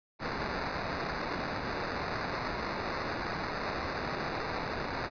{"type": "noise with sample-and-hold", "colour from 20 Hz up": "white", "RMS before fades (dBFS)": -35, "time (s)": [0.19, 5.1], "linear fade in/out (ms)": 50, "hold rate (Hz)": 3150, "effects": ["resampled to 11025 Hz"]}